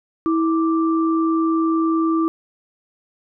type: tone pair together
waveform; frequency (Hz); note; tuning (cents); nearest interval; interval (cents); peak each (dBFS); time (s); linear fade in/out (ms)
sine; 325.4 / 1174.7; E4 / D6; -22 / 0; octave + minor seventh; 2222; -16 / -24; 0.26-2.28; 0
effects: none